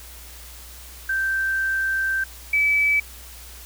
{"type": "tone pair in turn", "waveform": "sine", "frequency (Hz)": [1563, 2299], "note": ["G6", "D7"], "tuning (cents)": [-6, -37], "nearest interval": "perfect fifth", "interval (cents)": 669, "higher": "second", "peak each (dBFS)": [-20, -16], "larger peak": "second", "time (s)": [[1.09, 2.24], [2.53, 3]], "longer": "first", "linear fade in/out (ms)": 5, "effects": ["added 60 Hz sine -42 dBFS peak until 3.65 s", "white hiss -43 dBFS RMS until 3.65 s"]}